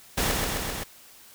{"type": "noise with echo", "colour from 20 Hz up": "pink", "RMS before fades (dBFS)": -25, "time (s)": [0.17, 0.32], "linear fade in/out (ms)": 10, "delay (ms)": 130, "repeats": 4, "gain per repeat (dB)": -2, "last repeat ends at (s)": 0.84, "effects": ["white hiss -51 dBFS RMS until 1.34 s"]}